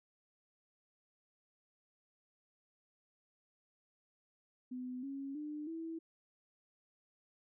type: tone with pitch steps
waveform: sine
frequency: 252 / 274.8 / 299.7 / 326.8 Hz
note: B3 / C#4 / D4 / E4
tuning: +35 / -15 / +35 / -15 cents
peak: -40 dBFS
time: 4.71-5.99 s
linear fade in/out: 10 ms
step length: 320 ms
effects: none